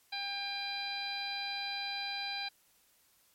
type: harmonic tone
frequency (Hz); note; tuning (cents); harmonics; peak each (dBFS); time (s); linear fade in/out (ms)
800; G5; +35; 1 / 2 / 3 / 4 / 5 / 6; -42 / -45 / -41 / -49 / -39 / -45; 0.12-2.49; 10
effects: white hiss -68 dBFS RMS until 3.34 s + MP3 64 kbps